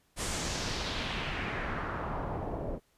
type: noise with low-pass filter sweep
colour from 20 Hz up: pink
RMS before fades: -35 dBFS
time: 0.16-2.8 s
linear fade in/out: 50 ms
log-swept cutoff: 9400 to 510 Hz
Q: 1.9
effects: pink hiss -70 dBFS RMS until 2.97 s + resampled to 32000 Hz